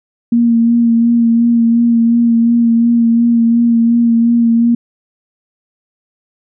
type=tone with vibrato; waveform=sine; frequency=233.1 Hz; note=A#3; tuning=in tune; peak=-7 dBFS; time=0.32-4.75 s; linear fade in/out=5 ms; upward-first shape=sine; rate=2.8 Hz; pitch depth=23 cents each way; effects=none